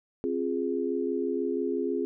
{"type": "chord", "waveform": "sine", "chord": "F minor", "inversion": "second", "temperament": "equal with one note detuned", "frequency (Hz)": [265, 349.2, 415.3], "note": ["C4", "F4", "Ab4"], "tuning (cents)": [22, 0, 0], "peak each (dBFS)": [-31, -31, -30], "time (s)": [0.24, 2.05], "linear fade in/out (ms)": 0, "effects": []}